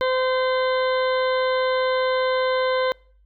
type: harmonic tone with a mistuned harmonic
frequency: 515 Hz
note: C5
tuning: 28 cents flat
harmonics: 1 / 2 / 3 / 4 / 6 / 7 / 8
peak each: -20 / -26 / -30 / -32 / -36 / -37 / -38 dBFS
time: 0.01-2.92 s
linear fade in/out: 0 ms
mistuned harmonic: 8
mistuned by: -16 cents
effects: noise-tail reverb RT60 0.5 s tail -26 dB re dry + added 50 Hz sine -53 dBFS peak until 3.25 s